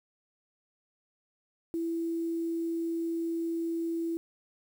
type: tone with quantisation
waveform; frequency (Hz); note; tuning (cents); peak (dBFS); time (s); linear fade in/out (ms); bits
sine; 332.5; E4; +15; -29; 1.74-4.17; 0; 9
effects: none